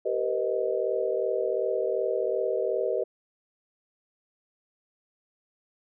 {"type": "tone cluster", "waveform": "sine", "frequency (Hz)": [389.6, 465.3, 508, 625], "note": ["G4", "A#4", "B4", "D#5"], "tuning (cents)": [-11, -3, 49, 8], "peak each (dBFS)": -30, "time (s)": [0.05, 3.04], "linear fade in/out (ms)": 10, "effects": []}